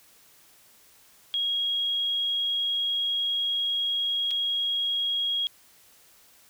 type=tone with dropouts; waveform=sine; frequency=3290 Hz; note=G#7; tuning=17 cents flat; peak=-24 dBFS; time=1.34-5.47 s; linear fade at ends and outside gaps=0 ms; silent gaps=4.308-4.312 s; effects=white hiss -57 dBFS RMS until 6.49 s